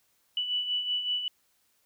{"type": "beating tone pair", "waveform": "sine", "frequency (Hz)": [2960, 2965.3], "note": ["F#7", "F#7"], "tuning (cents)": [0, 3], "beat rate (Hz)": 5.3, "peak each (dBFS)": [-36, -28], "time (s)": [0.37, 1.28], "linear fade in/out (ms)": 2, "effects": ["white hiss -70 dBFS RMS until 1.85 s"]}